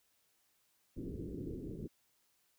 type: low-pass noise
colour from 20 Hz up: white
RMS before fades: -43 dBFS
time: 0.96-1.88 s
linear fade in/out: 20 ms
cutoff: 410 Hz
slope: 48 dB/octave
effects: white hiss -75 dBFS RMS until 2.58 s